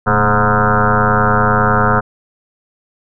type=tone with frequency modulation; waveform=sine; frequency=729 Hz; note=F#5; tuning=26 cents flat; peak=-9 dBFS; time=0.06-2.01 s; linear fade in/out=20 ms; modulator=102 Hz; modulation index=7.4; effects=none